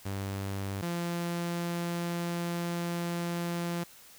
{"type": "tone pair in turn", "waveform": "sawtooth", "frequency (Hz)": [98.1, 171.96], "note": ["G2", "F3"], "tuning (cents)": [2, -27], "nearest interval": "minor seventh", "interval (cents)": 971, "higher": "second", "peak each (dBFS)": [-29, -27], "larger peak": "second", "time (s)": [[0.05, 0.82], [0.82, 3.84]], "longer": "second", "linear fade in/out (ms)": 10, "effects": ["white hiss -54 dBFS RMS until 4.18 s"]}